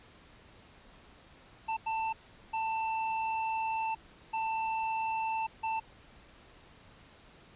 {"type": "tone bursts at uneven times", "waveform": "square", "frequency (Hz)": 889, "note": "A5", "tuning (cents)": 18, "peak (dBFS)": -31, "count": 5, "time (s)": [[1.68, 1.77], [1.86, 2.13], [2.53, 3.95], [4.33, 5.47], [5.63, 5.8]], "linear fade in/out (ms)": 10, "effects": ["pink hiss -57 dBFS RMS until 7.55 s", "resampled to 8000 Hz"]}